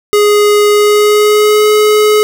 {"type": "tone with pitch glide", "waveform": "square", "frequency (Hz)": [415.3, 424], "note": ["G#4", "G#4"], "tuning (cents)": [0, 36], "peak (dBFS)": -6, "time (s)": [0.13, 2.23], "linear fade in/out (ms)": 0, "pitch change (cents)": 36, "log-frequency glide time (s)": [0.71, 1.67], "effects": []}